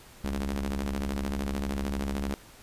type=ring-modulated tone; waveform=sawtooth; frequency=69.8 Hz; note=C#2; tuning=13 cents sharp; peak=-22 dBFS; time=0.24-2.34 s; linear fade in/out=0 ms; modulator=133 Hz; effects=pink hiss -52 dBFS RMS until 2.62 s + resampled to 32000 Hz